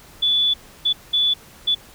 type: tone bursts at uneven times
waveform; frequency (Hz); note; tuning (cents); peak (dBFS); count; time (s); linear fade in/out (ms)
sine; 3456; A7; -32; -15; 4; 0.22-0.54 / 0.85-0.93 / 1.13-1.34 / 1.67-1.75; 10
effects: pink hiss -46 dBFS RMS until 1.94 s